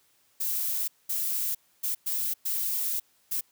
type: noise bursts at uneven times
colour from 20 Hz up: violet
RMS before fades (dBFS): -29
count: 6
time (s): 0.4-0.88 / 1.09-1.55 / 1.83-1.95 / 2.06-2.34 / 2.45-3 / 3.31-3.41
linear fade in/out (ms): 10
effects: white hiss -66 dBFS RMS until 3.51 s + high-pass 60 Hz 12 dB/octave